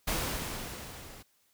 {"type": "noise with level ramp", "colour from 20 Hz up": "pink", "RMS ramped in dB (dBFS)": [-30, -50], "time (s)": [0.07, 1.23], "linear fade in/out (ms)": 10, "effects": ["white hiss -70 dBFS RMS until 1.53 s"]}